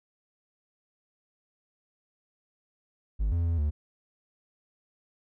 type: tone with pitch steps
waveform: triangle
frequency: 51.7 / 84.8 / 84 / 74.7 Hz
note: G#1 / E2 / E2 / D2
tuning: -7 / +50 / +33 / +30 cents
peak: -22 dBFS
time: 3.19-3.71 s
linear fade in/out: 20 ms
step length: 130 ms
effects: none